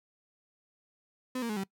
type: tone with pitch steps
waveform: 35% pulse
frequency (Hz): 255.2 / 232.7 / 212.1 / 193.41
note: C4 / A#3 / G#3 / G3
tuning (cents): -43 / -3 / +37 / -23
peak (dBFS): -30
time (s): 1.35-1.638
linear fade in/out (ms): 5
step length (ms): 72
effects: noise-tail reverb RT60 0.1 s tail -22 dB re dry